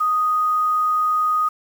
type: tone with quantisation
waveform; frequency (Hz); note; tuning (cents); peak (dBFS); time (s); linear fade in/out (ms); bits
sine; 1244.5; D#6; 0; -16; 0-1.49; 10; 7
effects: none